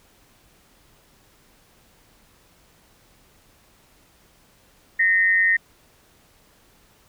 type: tone pair together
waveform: sine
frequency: 1845 / 2034 Hz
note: A#6 / C7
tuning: -18 / -50 cents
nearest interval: major second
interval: 168 cents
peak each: -16 / -22 dBFS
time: 4.99-5.57 s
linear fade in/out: 10 ms
effects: pink hiss -57 dBFS RMS until 7.08 s